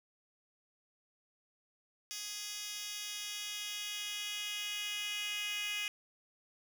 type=tone with high-pass filter sweep; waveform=10% pulse; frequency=415.3 Hz; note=G#4; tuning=in tune; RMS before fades=-40 dBFS; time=2.11-5.88 s; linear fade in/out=0 ms; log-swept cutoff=4200 to 2700 Hz; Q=3.2; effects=none